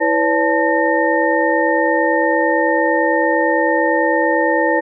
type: tone cluster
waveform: sine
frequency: 329.1 / 498.1 / 567 / 879 / 1832 Hz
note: E4 / B4 / C#5 / A5 / A#6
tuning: -3 / +15 / +39 / -2 / -31 cents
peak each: -19 dBFS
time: 0-4.81 s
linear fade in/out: 20 ms
effects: none